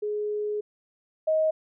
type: tone pair in turn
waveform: sine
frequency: 419.2 / 629.3 Hz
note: G#4 / D#5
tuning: +16 / +19 cents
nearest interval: perfect fifth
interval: 703 cents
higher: second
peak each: -26 / -20 dBFS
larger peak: second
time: 0.02-0.61 / 1.27-1.51 s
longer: first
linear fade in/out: 10 ms
effects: none